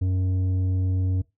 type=tone with tanh clipping; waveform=sine; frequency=92.8 Hz; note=F#2; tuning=6 cents sharp; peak=-22 dBFS; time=0.01-1.22 s; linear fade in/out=10 ms; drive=8 dB; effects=noise-tail reverb RT60 0.2 s tail -20 dB re dry